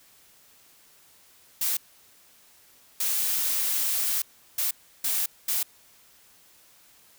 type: noise bursts at uneven times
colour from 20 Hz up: blue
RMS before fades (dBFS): -26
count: 5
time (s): 1.61-1.77 / 3-4.22 / 4.58-4.71 / 5.04-5.26 / 5.48-5.63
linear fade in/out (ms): 5
effects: white hiss -57 dBFS RMS until 7.18 s